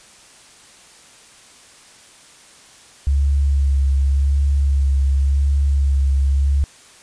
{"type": "tone with vibrato", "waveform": "sine", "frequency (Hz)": 69.3, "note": "C#2", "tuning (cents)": 0, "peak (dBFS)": -13, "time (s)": [3.07, 6.64], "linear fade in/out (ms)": 0, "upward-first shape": "sine", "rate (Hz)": 0.9, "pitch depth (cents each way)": 24, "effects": ["white hiss -46 dBFS RMS until 7.02 s", "resampled to 22050 Hz"]}